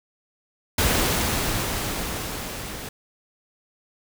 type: noise with level ramp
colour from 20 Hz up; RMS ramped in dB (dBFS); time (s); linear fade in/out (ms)
pink; -20 to -35; 0.78-2.89; 5
effects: none